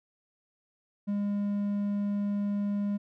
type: tone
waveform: triangle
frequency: 203.4 Hz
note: G#3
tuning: 36 cents flat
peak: -25 dBFS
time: 1.07-2.98 s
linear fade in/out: 20 ms
effects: none